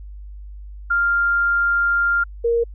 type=tone pair in turn; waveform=sine; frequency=1396.9 / 467.6 Hz; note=F6 / A#4; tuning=0 / +5 cents; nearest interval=octave + perfect fifth; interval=1895 cents; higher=first; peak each=-15 / -15 dBFS; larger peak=neither; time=0.9-2.24 / 2.44-2.64 s; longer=first; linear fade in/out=10 ms; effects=added 50 Hz sine -33 dBFS peak until 2.74 s